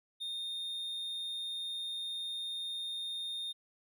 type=tone; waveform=triangle; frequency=3661 Hz; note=A#7; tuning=32 cents flat; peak=-35 dBFS; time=0.2-3.53 s; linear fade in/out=20 ms; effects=none